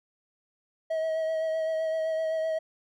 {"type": "tone with vibrato", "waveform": "triangle", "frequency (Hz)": 640, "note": "D#5", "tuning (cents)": 49, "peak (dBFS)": -24, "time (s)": [0.9, 2.59], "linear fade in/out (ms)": 10, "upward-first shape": "sine", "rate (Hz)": 7.8, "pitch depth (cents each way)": 20, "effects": []}